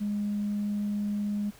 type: tone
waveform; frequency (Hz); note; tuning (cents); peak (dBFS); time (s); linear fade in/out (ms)
sine; 206.2; G#3; -12; -26; 0-1.51; 20
effects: tanh soft clip ceiling -23 dBFS + pink hiss -54 dBFS RMS until 1.59 s